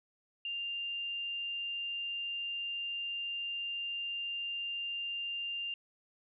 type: tone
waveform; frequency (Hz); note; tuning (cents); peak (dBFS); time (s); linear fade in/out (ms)
sine; 2794; F7; 0; -35; 0.45-5.74; 2
effects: none